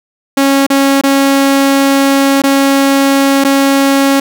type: tone with dropouts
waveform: sawtooth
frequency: 274.9 Hz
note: C#4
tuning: 14 cents flat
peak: -3 dBFS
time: 0.37-4.2 s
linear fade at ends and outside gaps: 5 ms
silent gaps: 0.666-0.701 / 1.013-1.036 / 2.42-2.437 / 3.44-3.447 s
effects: none